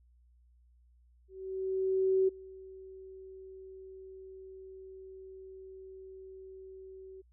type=tone with ADSR envelope; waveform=sine; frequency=380 Hz; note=F#4; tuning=46 cents sharp; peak=-23 dBFS; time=1.28-7.22 s; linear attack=1000 ms; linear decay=14 ms; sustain=-23 dB; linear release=16 ms; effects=added 60 Hz sine -61 dBFS peak until 7.32 s